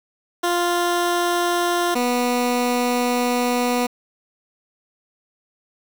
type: tone pair in turn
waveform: 15% pulse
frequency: 349.2 / 245.1 Hz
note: F4 / B3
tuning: 0 / -13 cents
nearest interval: tritone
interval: 613 cents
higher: first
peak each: -12 dBFS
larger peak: neither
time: 0.43-1.95 / 1.95-3.87 s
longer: second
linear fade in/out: 10 ms
effects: 7-bit